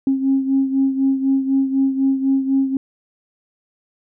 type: beating tone pair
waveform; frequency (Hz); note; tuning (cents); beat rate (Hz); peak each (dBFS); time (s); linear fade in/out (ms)
sine; 268.7 / 272.7; C4 / C#4; +46 / -28; 4; -15 / -21; 0.07-2.77; 2
effects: tanh soft clip ceiling -7 dBFS